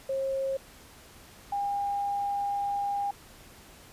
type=tone pair in turn; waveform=sine; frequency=538 / 806.1 Hz; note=C5 / G5; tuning=+48 / +48 cents; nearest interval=perfect fifth; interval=700 cents; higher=second; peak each=-27 / -27 dBFS; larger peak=neither; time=0.09-0.57 / 1.52-3.11 s; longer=second; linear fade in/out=5 ms; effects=pink hiss -52 dBFS RMS until 3.92 s + resampled to 32000 Hz